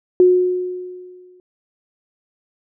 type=tone with exponential decay; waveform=sine; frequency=363.2 Hz; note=F#4; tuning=32 cents flat; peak=-6 dBFS; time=0.2-1.4 s; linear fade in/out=1 ms; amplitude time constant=260 ms; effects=none